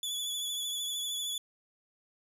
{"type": "tone with vibrato", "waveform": "sawtooth", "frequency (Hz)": 3430, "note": "A7", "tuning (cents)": -45, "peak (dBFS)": -30, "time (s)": [0.03, 1.38], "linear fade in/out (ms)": 2, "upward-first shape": "triangle", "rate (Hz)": 13, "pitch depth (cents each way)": 42, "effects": ["resampled to 32000 Hz"]}